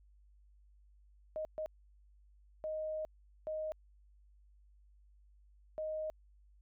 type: tone bursts at uneven times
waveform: sine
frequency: 623 Hz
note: D#5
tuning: 2 cents sharp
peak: -36 dBFS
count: 5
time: 1.36-1.45 / 1.58-1.66 / 2.64-3.05 / 3.47-3.72 / 5.78-6.1 s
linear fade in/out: 0 ms
effects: added 50 Hz sine -61 dBFS peak until 6.61 s